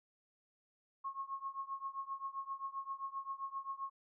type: tone with tremolo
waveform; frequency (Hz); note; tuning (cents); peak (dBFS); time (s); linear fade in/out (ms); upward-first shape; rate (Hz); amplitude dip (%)
sine; 1088; C#6; -33; -36; 1.04-3.9; 10; triangle; 7.6; 95
effects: none